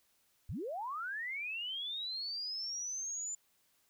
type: linear sweep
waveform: sine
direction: up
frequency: 54.6 to 7140 Hz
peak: -37 dBFS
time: 0.49-3.35 s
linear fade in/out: 5 ms
effects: white hiss -73 dBFS RMS until 3.89 s